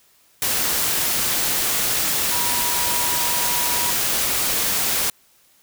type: tone in noise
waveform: sine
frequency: 965 Hz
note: B5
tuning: 40 cents flat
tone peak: -28 dBFS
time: 2.32-3.91 s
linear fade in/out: 2 ms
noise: white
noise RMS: -21 dBFS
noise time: 0.42-5.1 s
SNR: -10 dB
effects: white hiss -57 dBFS RMS until 5.62 s